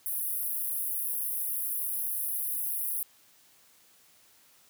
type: high-pass noise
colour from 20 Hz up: pink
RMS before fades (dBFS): -32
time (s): 0.06-3.03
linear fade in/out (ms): 0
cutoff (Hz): 10000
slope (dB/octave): 96
effects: white hiss -61 dBFS RMS until 4.69 s + high-pass 60 Hz 12 dB/octave